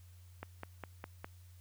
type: click train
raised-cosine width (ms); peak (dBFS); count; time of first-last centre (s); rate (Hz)
0.5; -27; 5; 0.43-1.245; 4.91
effects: added 89 Hz sine -54 dBFS peak until 1.6 s + white hiss -68 dBFS RMS until 1.6 s